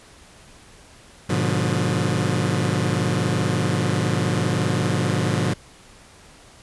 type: chord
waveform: sawtooth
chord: G# diminished seventh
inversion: none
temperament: just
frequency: 103.83 / 124.59 / 149.51 / 179.41 Hz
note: G#2 / B2 / D3 / F3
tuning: 0 / +16 / +31 / +47 cents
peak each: -21 dBFS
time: 1.29-5.54 s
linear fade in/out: 10 ms
effects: pink hiss -48 dBFS RMS until 6.62 s + resampled to 24000 Hz